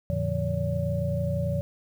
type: tone cluster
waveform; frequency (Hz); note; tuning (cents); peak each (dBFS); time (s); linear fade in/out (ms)
sine; 87.8 / 115.2 / 146.7 / 173.7 / 570; F2 / A#2 / D3 / F3 / C#5; +10 / -20 / -2 / -9 / +48; -31; 0.1-1.61; 0
effects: 9-bit